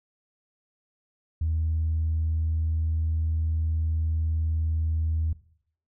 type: tone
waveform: sine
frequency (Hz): 79.9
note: D#2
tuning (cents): +47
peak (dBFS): -22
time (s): 1.41-5.33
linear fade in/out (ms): 5
effects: noise-tail reverb RT60 0.6 s tail -18 dB re dry + tanh soft clip ceiling -19 dBFS